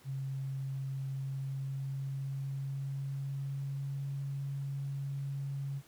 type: tone with pitch glide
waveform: sine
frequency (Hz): 135 to 138.56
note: C#3 to C#3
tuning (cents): -45 to 0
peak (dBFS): -34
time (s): 0.04-5.82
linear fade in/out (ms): 50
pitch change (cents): +45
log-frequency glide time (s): 1.1-4.17
effects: pink hiss -61 dBFS RMS until 5.87 s + high-pass 80 Hz 12 dB/octave